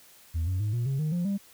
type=tone with pitch steps; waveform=sine; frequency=81.7 / 92.77 / 105.34 / 119.62 / 135.82 / 154.23 / 175.13 / 198.86 Hz; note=E2 / F#2 / G#2 / A#2 / C#3 / D#3 / F3 / G3; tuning=-15 / +5 / +25 / +45 / -35 / -15 / +5 / +25 cents; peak=-23 dBFS; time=0.34-1.38 s; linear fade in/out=20 ms; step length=130 ms; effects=tanh soft clip ceiling -24 dBFS + white hiss -55 dBFS RMS until 1.53 s